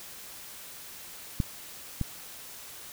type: clicks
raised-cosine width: 5 ms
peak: -13 / -16 dBFS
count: 2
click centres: 1.402 / 2.013 s
effects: white hiss -45 dBFS RMS until 2.92 s